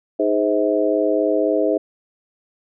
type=harmonic tone with a mistuned harmonic; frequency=103.83 Hz; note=G#2; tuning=in tune; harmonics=3 / 4 / 5 / 6; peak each=-21 / -21 / -21 / -21 dBFS; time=0.19-1.78 s; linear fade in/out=10 ms; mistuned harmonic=6; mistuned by=+54 cents; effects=none